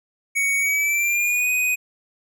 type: tone with pitch glide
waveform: square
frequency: 2236 to 2495 Hz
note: C#7 to D#7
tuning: +14 to +4 cents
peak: -19 dBFS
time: 0.35-1.76 s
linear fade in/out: 20 ms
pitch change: +190 cents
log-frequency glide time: 0.59-1.5 s
effects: none